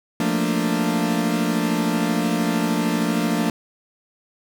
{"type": "chord", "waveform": "40% pulse", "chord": "Bb major seventh", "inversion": "second", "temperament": "equal", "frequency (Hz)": [174.61, 220, 233.1, 293.7], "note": ["F3", "A3", "Bb3", "D4"], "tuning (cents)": [0, 0, 0, 0], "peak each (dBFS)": -24, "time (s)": [0.2, 3.5], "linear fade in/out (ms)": 2, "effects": []}